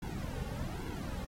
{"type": "noise with flanger", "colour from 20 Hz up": "brown", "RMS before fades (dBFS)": -39, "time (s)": [0.02, 1.25], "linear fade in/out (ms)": 5, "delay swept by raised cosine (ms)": [1.6, 3.1], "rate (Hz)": 1.2, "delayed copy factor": -0.9, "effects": ["AAC 48 kbps"]}